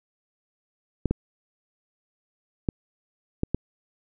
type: clicks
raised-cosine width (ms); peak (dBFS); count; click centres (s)
3; -10; 5; 1.057 / 1.11 / 2.688 / 3.434 / 3.546
effects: none